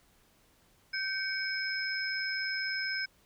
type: tone cluster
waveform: sine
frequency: 1548 / 2244 / 5140 Hz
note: G6 / C#7 / E8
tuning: -22 / +21 / -45 cents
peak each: -34 / -37 / -36 dBFS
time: 0.93-3.06 s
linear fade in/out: 10 ms
effects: pink hiss -66 dBFS RMS until 3.25 s